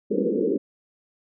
white band-pass noise, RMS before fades -23 dBFS, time 0.1-0.58 s, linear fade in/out 20 ms, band 190 to 500 Hz, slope 96 dB/octave, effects none

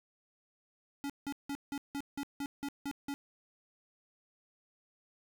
square tone bursts, 281.8 Hz, C#4, 29 cents sharp, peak -36 dBFS, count 10, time 1.04-3.14 s, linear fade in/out 0 ms, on 57 ms, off 170 ms, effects none

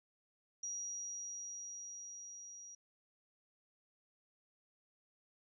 sine tone with level ramp, 5750 Hz, F8, 50 cents sharp, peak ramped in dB -39 to -50 dBFS, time 0.63-2.75 s, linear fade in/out 5 ms, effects none

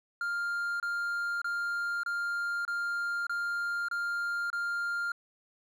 triangle tone bursts, 1400 Hz, F6, 4 cents sharp, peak -28 dBFS, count 8, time 0.21-5.119 s, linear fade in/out 2 ms, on 590 ms, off 27 ms, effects none

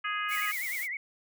harmonic tone, 415.3 Hz, G#4, in tune, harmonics 3 / 4 / 5 / 6 / 7, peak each -33 / -35 / -37 / -39 / -40 dBFS, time 0.04-0.52 s, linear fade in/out 10 ms
blue noise, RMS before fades -39 dBFS, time 0.28-0.88 s, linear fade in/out 50 ms
sine tone with vibrato, 2093 Hz, C7, in tune, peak -32 dBFS, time 0.31-0.97 s, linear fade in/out 2 ms, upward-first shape triangle, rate 9.8 Hz, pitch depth 170 cents each way
effects none

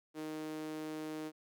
sawtooth tone with high-pass filter, 155.3 Hz, D#3, 3 cents flat, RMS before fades -42 dBFS, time 0.14-1.32 s, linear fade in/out 50 ms, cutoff 340 Hz, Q 3.3, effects none

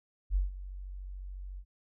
sine tone with ADSR envelope, 46.93 Hz, F#1, 25 cents sharp, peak -23 dBFS, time 0.3-1.65 s, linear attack 54 ms, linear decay 150 ms, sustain -16 dB, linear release 69 ms, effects none

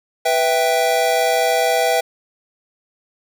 square chord, E minor, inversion second, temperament equal, 493.9 / 659.3 / 784 Hz, B4 / E5 / G5, 0 / 0 / 0 cents, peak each -21 / -19 / -20 dBFS, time 0.25-2.01 s, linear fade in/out 10 ms, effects none

